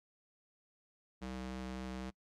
square tone with high-pass filter, 64 Hz, C2, 38 cents flat, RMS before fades -43 dBFS, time 1.21-2.11 s, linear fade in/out 20 ms, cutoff 130 Hz, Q 1.2, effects noise-tail reverb RT60 0.1 s tail -24 dB re dry + low-pass 7000 Hz 12 dB/octave

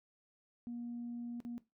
sine tone with dropouts, 238.3 Hz, A#3, 38 cents sharp, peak -39 dBFS, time 0.67-1.58 s, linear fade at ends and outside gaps 0 ms, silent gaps 1.403-1.45 s, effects noise-tail reverb RT60 0.2 s tail -17 dB re dry + tanh soft clip ceiling -36 dBFS

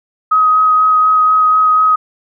sine tone with vibrato, 1262 Hz, D#6, 24 cents sharp, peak -7 dBFS, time 0.31-1.96 s, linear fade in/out 10 ms, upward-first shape sine, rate 4.1 Hz, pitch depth 10 cents each way, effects none

